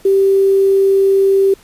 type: tone with quantisation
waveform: sine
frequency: 390 Hz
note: G4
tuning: 9 cents flat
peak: -8 dBFS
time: 0.05-1.54 s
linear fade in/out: 5 ms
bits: 6
effects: pink hiss -46 dBFS RMS until 1.63 s + resampled to 32000 Hz